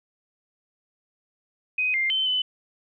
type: tone with pitch steps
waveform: sine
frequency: 2508 / 2105 / 3078 / 3017 Hz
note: D#7 / C7 / G7 / F#7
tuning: +13 / +10 / -32 / +33 cents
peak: -21 dBFS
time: 1.78-2.42 s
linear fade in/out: 5 ms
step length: 160 ms
effects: none